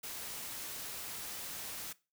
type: noise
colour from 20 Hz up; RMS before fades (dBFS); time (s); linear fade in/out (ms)
white; -43; 0.03-1.93; 10
effects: noise-tail reverb RT60 0.3 s tail -20 dB re dry